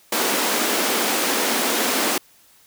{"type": "high-pass noise", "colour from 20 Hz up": "pink", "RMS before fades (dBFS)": -21, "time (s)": [0.12, 2.18], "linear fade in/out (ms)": 5, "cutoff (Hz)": 220, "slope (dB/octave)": 48, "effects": ["white hiss -54 dBFS RMS until 2.66 s"]}